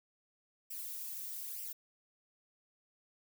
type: noise with flanger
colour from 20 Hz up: violet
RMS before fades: -43 dBFS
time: 0.7-1.73 s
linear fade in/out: 10 ms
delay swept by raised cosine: 0.37 to 3.17 ms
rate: 1.1 Hz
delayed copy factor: +0.75
effects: none